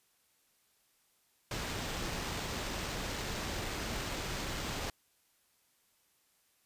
pink noise with sample-and-hold, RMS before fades -38 dBFS, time 1.51-4.9 s, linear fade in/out 2 ms, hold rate 11025 Hz, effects white hiss -72 dBFS RMS until 6.65 s + resampled to 32000 Hz

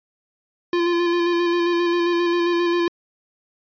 square tone with vibrato, 345.5 Hz, F4, 19 cents flat, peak -18 dBFS, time 0.73-2.88 s, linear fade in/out 2 ms, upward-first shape square, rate 7.5 Hz, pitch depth 18 cents each way, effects resampled to 11025 Hz

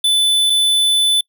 square tone pair in turn, 3500 / 3500 Hz, A7 / A7, -10 / -10 cents, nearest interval unison, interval 0 cents, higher neither, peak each -12 dBFS, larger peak neither, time 0.04-0.5 / 0.5-1.21 s, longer second, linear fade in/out 5 ms, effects noise-tail reverb RT60 0.1 s tail -26 dB re dry

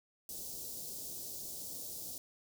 white band-stop noise, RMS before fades -44 dBFS, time 0.29-2.18 s, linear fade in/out 2 ms, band 620 to 4600 Hz, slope 24 dB/octave, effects none

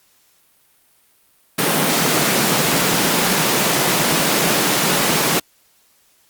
pink high-pass noise, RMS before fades -17 dBFS, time 1.58-5.4 s, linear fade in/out 10 ms, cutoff 140 Hz, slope 48 dB/octave, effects white hiss -57 dBFS RMS until 6.29 s + Opus 48 kbps

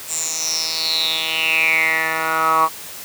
10% pulse tone with band-pass filter sweep, 160.3 Hz, E3, 48 cents flat, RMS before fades -19 dBFS, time 0.07-2.69 s, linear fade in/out 50 ms, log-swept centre 7900 to 1100 Hz, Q 8.7, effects white hiss -34 dBFS RMS until 3.04 s + high-pass 80 Hz 12 dB/octave

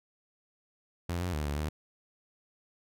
sawtooth tone with pitch steps, 86.4 / 89.8 / 75.1 / 72.3 / 76.3 Hz, F2 / F2 / D2 / D2 / D#2, -18 / +49 / +39 / -27 / -33 cents, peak -27 dBFS, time 1.09-1.69 s, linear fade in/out 5 ms, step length 120 ms, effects none

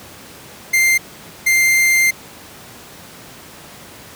45% pulse tone bursts at uneven times, 2097 Hz, C7, 3 cents sharp, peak -11 dBFS, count 2, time 0.73-0.98 / 1.46-2.11 s, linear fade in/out 10 ms, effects pink hiss -38 dBFS RMS until 4.15 s + high-pass 100 Hz 12 dB/octave

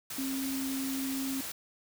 sine tone in noise, 268 Hz, C4, 42 cents sharp, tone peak -32 dBFS, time 0.18-1.41 s, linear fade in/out 5 ms, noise white, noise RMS -39 dBFS, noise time 0.1-1.52 s, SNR +4 dB, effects none

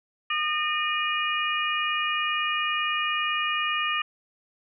harmonic tone with a mistuned harmonic, 610 Hz, D#5, 34 cents flat, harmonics 2 / 3 / 4 / 5, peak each -28 / -31 / -29 / -30 dBFS, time 0.3-4.02 s, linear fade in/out 5 ms, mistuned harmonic 5, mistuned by -98 cents, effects none

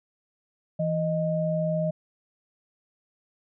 sine tone pair together, 164.6 / 621 Hz, E3 / D#5, -2 / -3 cents, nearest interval octave + major seventh, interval 2299 cents, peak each -26 dBFS, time 0.79-1.91 s, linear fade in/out 10 ms, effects none

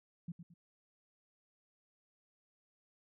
sine tone with echo, 170.8 Hz, F3, 38 cents flat, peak -39 dBFS, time 0.28-0.32 s, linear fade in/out 5 ms, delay 110 ms, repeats 2, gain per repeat -9 dB, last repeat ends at 0.54 s, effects none

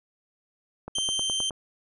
click train, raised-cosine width 1 ms, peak -22 dBFS, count 7, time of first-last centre 0.88-1.508 s, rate 9.56 Hz
sawtooth tone, 3130 Hz, G7, 3 cents flat, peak -22 dBFS, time 0.95-1.5 s, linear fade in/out 5 ms
effects resampled to 24000 Hz

